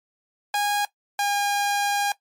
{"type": "tone pair in turn", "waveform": "sawtooth", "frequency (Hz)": [821, 811.6], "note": ["G#5", "G#5"], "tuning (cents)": [-20, -40], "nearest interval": "unison", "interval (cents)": 20, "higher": "first", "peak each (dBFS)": -17, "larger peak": "neither", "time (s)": [[0.54, 0.85], [1.19, 2.12]], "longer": "second", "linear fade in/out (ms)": 2, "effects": ["noise-tail reverb RT60 0.1 s tail -17 dB re dry", "MP3 64 kbps"]}